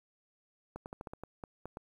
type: clicks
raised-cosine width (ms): 1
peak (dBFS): -28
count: 10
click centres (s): 0.76 / 0.859 / 0.929 / 1.011 / 1.072 / 1.135 / 1.236 / 1.438 / 1.656 / 1.771
effects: 10-bit